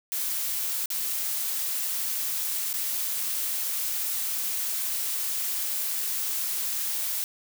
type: noise with dropouts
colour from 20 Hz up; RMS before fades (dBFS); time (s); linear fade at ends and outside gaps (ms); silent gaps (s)
blue; -29; 0.12-7.24; 0; 0.858-0.903 / 2.729-2.739
effects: none